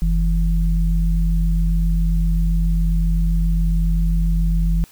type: tone pair together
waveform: sine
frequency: 46.27 / 165.2 Hz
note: F#1 / E3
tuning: +1 / +4 cents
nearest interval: octave + minor seventh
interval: 2203 cents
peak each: -15 / -21 dBFS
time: 0.02-4.84 s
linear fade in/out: 0 ms
effects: white hiss -49 dBFS RMS until 4.91 s